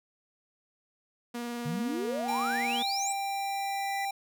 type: tone with vibrato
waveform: sawtooth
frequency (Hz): 238.5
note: A#3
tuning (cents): +40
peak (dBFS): -30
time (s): 1.34-2.83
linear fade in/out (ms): 10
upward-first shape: square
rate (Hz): 20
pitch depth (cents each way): 13
type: exponential sweep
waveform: sine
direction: up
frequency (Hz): 140.1 to 8372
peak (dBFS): -31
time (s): 1.65-3.13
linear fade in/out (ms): 10
type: tone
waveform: square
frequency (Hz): 790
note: G5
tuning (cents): +13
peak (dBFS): -31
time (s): 2.28-4.11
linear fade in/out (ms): 5
type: tone with exponential growth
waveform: triangle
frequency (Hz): 1985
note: B6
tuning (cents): +8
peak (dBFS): -33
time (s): 2.71-4.05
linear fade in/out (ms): 2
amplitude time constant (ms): 290
effects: none